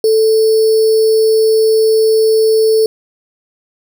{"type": "tone with sample-and-hold", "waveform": "sine", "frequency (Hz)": 440, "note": "A4", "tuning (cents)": 0, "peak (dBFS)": -7, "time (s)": [0.04, 2.86], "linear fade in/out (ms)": 2, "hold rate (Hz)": 4900, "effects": []}